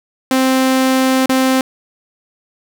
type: tone with dropouts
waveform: sawtooth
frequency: 261.6 Hz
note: C4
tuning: in tune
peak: -7 dBFS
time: 0.31-1.61 s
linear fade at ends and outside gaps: 2 ms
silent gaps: 1.26-1.294 s
effects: none